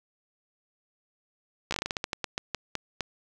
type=slowing click train; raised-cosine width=0.2 ms; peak=-12 dBFS; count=16; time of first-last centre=1.71-3.007 s; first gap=14 ms; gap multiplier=1.23; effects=none